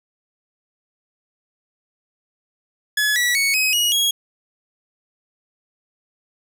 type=tone with pitch steps; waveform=sawtooth; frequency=1702 / 1943.8 / 2220 / 2535 / 2896 / 3307 Hz; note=G#6 / B6 / C#7 / D#7 / F#7 / G#7; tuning=+42 / -28 / +2 / +32 / -38 / -8 cents; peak=-13 dBFS; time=2.97-4.11 s; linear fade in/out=5 ms; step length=190 ms; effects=none